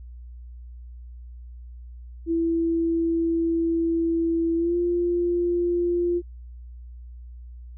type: tone with pitch glide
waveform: sine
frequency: 332 to 348.3 Hz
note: E4 to F4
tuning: +12 to -5 cents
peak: -20 dBFS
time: 2.26-6.22 s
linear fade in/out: 50 ms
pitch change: +83 cents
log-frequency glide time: 4.56-4.76 s
effects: added 60 Hz sine -38 dBFS peak until 7.77 s